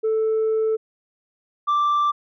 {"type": "tone pair in turn", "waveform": "sine", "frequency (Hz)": [440, 1174.7], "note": ["A4", "D6"], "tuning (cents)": [0, 0], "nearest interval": "octave + perfect fourth", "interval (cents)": 1700, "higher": "second", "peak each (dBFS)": [-16, -14], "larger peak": "second", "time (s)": [[0.03, 0.77], [1.67, 2.12]], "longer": "first", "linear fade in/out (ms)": 20, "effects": ["tanh soft clip ceiling -16 dBFS"]}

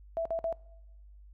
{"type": "tone bursts", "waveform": "sine", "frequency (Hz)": 661, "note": "E5", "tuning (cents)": 5, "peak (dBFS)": -28, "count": 3, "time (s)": [0.17, 0.526], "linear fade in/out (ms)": 0, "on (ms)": 84, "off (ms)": 52, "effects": ["noise-tail reverb RT60 0.9 s tail -22 dB re dry", "added 50 Hz sine -50 dBFS peak until 1.33 s"]}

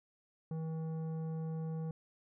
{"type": "tone with tanh clipping", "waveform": "sine", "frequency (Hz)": 160.5, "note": "E3", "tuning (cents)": -46, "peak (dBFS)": -38, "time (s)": [0.51, 1.91], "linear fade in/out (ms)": 2, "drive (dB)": 11, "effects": []}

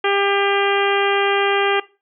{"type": "harmonic tone", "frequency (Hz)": 399.1, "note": "G4", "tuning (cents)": 31, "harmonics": [1, 2, 3, 4, 5, 6, 7, 8], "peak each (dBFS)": [-19, -22, -24, -25, -26, -27, -27, -28], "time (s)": [0.04, 1.8], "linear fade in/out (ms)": 5, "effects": ["noise-tail reverb RT60 0.3 s tail -19 dB re dry"]}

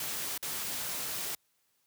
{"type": "noise with dropouts", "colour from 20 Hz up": "white", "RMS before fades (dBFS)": -36, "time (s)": [0, 1.35], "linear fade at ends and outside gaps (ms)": 2, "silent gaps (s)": [0.378, 0.427], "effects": ["white hiss -74 dBFS RMS until 1.86 s", "high-pass 60 Hz 12 dB/octave"]}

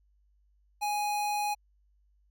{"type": "tone", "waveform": "square", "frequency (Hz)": 830.6, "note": "G#5", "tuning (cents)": 0, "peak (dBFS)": -29, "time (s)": [0.81, 1.55], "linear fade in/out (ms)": 20, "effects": ["added 50 Hz sine -64 dBFS peak until 2.3 s"]}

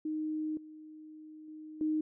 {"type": "tone with level steps", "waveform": "sine", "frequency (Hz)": 309.8, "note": "D#4", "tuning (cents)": -7, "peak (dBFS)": [-32, -47, -44, -28], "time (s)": [0.05, 2.01], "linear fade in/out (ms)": 5, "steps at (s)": [0.57, 1.48, 1.81], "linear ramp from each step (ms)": 2, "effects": []}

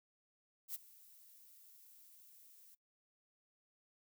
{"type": "noise with ADSR envelope", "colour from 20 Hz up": "violet", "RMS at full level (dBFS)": -41, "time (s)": [0.68, 2.75], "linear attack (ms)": 65, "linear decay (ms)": 22, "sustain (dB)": -21, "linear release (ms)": 7, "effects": ["noise-tail reverb RT60 0.1 s tail -20 dB re dry"]}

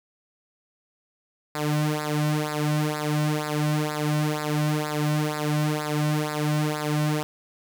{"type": "tone with flanger", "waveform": "sawtooth", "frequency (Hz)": 150.9, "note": "D3", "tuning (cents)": 47, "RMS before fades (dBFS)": -25, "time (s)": [1.55, 7.23], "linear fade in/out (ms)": 0, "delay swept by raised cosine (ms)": [0.32, 2.42], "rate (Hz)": 2.1, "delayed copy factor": -0.85, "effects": []}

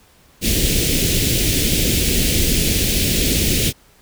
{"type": "band-stop noise", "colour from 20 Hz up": "pink", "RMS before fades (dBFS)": -17, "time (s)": [0.41, 3.73], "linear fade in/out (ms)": 50, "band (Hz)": [450, 2400], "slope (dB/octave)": 24, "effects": ["pink hiss -52 dBFS RMS until 4.01 s"]}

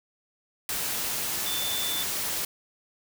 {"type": "tone in noise", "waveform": "sine", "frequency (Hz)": 3527, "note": "A7", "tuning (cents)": 3, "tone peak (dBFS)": -31, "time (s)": [1.46, 2.03], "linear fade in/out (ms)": 2, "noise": "white", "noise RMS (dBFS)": -30, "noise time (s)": [0.69, 2.45], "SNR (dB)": -4, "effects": []}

